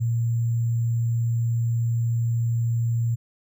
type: tone with sample-and-hold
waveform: sine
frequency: 116.6 Hz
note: A#2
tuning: 1 cent sharp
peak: -20 dBFS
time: 0-3.16 s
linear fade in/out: 20 ms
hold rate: 7350 Hz
effects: none